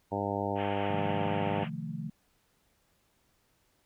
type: harmonic tone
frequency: 100.5 Hz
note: G2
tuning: 44 cents sharp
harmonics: 1 / 2 / 3 / 4 / 5 / 6 / 7 / 8 / 9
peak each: -38 / -38 / -38 / -38 / -38 / -38 / -38 / -38 / -38 dBFS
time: 0.11-1.65 s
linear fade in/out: 20 ms
type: band-pass noise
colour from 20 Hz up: white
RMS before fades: -42 dBFS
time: 0.55-1.7 s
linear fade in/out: 50 ms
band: 510 to 3100 Hz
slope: 96 dB/octave
type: chord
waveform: sine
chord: F dominant seventh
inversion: second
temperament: equal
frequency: 130.81 / 155.56 / 174.61 / 220 Hz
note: C3 / Eb3 / F3 / A3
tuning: 0 / 0 / 0 / 0 cents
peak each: -44 / -38 / -40 / -40 dBFS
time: 0.9-2.1 s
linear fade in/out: 5 ms
effects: pink hiss -71 dBFS RMS until 3.85 s